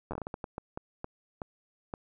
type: slowing click train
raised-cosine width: 1 ms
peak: -22 dBFS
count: 14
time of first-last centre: 0.11-1.938 s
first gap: 10 ms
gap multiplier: 1.39
effects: none